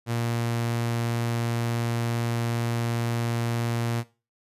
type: tone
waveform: sawtooth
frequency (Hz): 117.3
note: A#2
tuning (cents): +11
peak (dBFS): -21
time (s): 0.06-4.04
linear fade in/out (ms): 50
effects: noise-tail reverb RT60 0.3 s tail -17 dB re dry + resampled to 32000 Hz